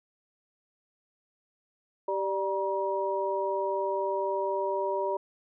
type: tone cluster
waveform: sine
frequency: 389.6 / 590 / 954 Hz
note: G4 / D5 / A#5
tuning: -11 / +8 / +40 cents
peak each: -31 dBFS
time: 2.08-5.17 s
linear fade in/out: 5 ms
effects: none

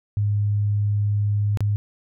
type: tone with dropouts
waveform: sine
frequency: 103.2 Hz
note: G#2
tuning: 10 cents flat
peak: -18 dBFS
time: 0.17-1.76 s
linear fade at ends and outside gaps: 0 ms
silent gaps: 1.573-1.606 s
effects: none

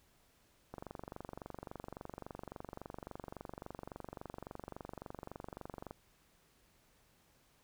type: click train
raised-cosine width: 1 ms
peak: -30 dBFS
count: 123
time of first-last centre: 0.74-5.909 s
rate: 23.6 Hz
effects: pink hiss -70 dBFS RMS until 7.63 s

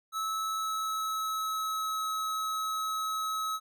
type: tone with pitch glide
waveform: square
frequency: 1300 to 1285.1 Hz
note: E6 to E6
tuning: -24 to -44 cents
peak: -31 dBFS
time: 0.12-3.6 s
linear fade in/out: 50 ms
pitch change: -20 cents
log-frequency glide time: 0.53-2.12 s
effects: none

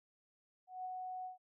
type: tone with ADSR envelope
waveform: sine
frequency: 740 Hz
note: F#5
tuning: in tune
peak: -39 dBFS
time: 0.67-1.38 s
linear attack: 180 ms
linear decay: 19 ms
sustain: -2 dB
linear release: 130 ms
effects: none

